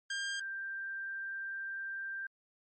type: tone pair in turn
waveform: sawtooth / sine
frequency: 1600 / 1578.9 Hz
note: G6 / G6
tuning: +35 / +12 cents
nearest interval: unison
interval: 23 cents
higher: first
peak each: -31 / -37 dBFS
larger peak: first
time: 0.1-0.4 / 0.4-2.27 s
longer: second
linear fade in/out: 5 ms
effects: MP3 32 kbps